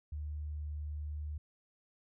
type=tone; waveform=sine; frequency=74.9 Hz; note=D2; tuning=35 cents sharp; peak=-37 dBFS; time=0.12-1.38 s; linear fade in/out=5 ms; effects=none